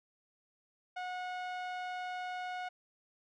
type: tone with low-pass filter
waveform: sawtooth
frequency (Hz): 729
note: F#5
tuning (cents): -26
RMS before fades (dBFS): -40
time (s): 0.96-2.69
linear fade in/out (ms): 10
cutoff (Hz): 2900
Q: 0.69
effects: none